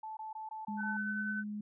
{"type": "tone bursts", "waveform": "sine", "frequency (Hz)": 873, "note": "A5", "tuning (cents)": -14, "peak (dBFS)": -40, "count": 6, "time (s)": [0.03, 0.97], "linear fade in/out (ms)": 5, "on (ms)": 140, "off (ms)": 20}
{"type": "tone with pitch glide", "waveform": "sine", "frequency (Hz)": [207.7, 209.1], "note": ["G#3", "G#3"], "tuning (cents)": [0, 12], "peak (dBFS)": -37, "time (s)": [0.68, 1.61], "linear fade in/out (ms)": 5, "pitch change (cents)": 12, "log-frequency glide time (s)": [1.04, 1.23]}
{"type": "tone with tremolo", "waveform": "sine", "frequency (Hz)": 1514, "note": "F#6", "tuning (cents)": 39, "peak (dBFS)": -34, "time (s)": [0.77, 1.44], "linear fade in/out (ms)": 50, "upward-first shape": "sine", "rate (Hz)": 10, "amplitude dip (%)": 30}
{"effects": []}